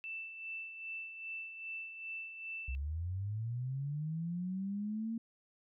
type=tone with tremolo; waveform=sine; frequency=2657 Hz; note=E7; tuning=13 cents sharp; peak=-39 dBFS; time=0.04-2.75 s; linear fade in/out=0 ms; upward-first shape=sine; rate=2.5 Hz; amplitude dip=55%
type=linear sweep; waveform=sine; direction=up; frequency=61.9 to 230.6 Hz; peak=-35 dBFS; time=2.68-5.18 s; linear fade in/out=5 ms
effects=none